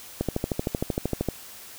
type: click train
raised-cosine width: 2 ms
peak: -11 dBFS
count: 15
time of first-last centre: 0.21-1.287 s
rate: 13 Hz
effects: white hiss -44 dBFS RMS until 1.78 s